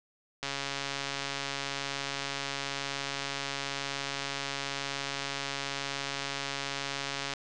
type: click train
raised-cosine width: 0.2 ms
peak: -16 dBFS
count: 961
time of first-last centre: 0.43-7.336 s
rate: 139 Hz
effects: resampled to 22050 Hz + 9-bit